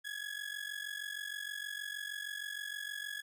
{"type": "ring-modulated tone", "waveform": "30% pulse", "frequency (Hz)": 1678, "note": "G#6", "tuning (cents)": 17, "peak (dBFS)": -34, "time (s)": [0.04, 3.22], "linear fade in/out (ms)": 20, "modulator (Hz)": 23.2, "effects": []}